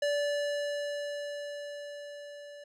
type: tone with level ramp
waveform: square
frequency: 580 Hz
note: D5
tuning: 22 cents flat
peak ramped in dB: -27 to -46 dBFS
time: 0.02-2.64 s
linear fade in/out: 5 ms
effects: low-pass 7000 Hz 12 dB/octave